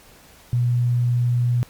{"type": "tone", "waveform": "sine", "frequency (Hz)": 121.6, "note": "B2", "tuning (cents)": -26, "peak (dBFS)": -16, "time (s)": [0.53, 1.63], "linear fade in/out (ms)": 0, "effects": ["pink hiss -49 dBFS RMS until 1.69 s", "MP3 96 kbps"]}